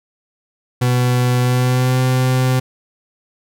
40% pulse tone with pitch glide, 124.3 to 128.39 Hz, B2 to C3, +12 to -32 cents, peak -12 dBFS, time 0.81-2.6 s, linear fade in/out 10 ms, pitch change +56 cents, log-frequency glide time 1.41-2.01 s, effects none

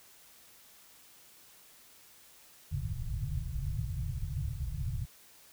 white low-pass noise, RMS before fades -35 dBFS, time 2.71-5.06 s, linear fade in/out 20 ms, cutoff 150 Hz, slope 96 dB/octave, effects white hiss -58 dBFS RMS until 5.52 s

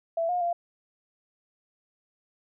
sine tone with pitch steps, 665 / 715 / 691 Hz, E5 / F5 / F5, +15 / +41 / -19 cents, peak -24 dBFS, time 0.17-0.53 s, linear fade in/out 5 ms, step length 120 ms, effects none

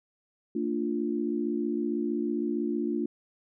sine chord, Bb major, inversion none, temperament equal with one note detuned, 227.4 / 293.7 / 349.2 Hz, Bb3 / D4 / F4, -43 / 0 / 0 cents, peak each -31 dBFS, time 0.55-3.06 s, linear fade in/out 5 ms, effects none

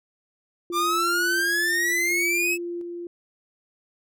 sine tone with tremolo, 346.3 Hz, F4, 15 cents flat, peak -28 dBFS, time 0.7-3.07 s, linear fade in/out 2 ms, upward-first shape square, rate 0.71 Hz, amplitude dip 30%
45% pulse exponential sweep, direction up, 1174.7 to 2616 Hz, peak -21 dBFS, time 0.72-2.58 s, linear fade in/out 50 ms
effects none

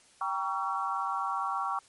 sine chord, G diminished seventh, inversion none, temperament just, 784 / 940.8 / 1128.9 / 1354.7 Hz, G5 / Bb5 / Db6 / Fb6, 0 / +16 / +31 / +47 cents, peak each -35 / -36 / -32 / -36 dBFS, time 0.21-1.79 s, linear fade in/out 2 ms, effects white hiss -60 dBFS RMS until 1.88 s + MP3 48 kbps

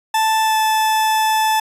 40% pulse tone with pitch glide, 880 to 872.9 Hz, A5 to A5, 0 to -14 cents, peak -13 dBFS, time 0.14-1.6 s, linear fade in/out 5 ms, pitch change -14 cents, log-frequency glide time 0.43-0.56 s, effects resampled to 32000 Hz

